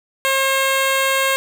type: tone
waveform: 10% pulse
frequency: 537 Hz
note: C5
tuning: 45 cents sharp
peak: -7 dBFS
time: 0.25-1.36 s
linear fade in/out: 0 ms
effects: none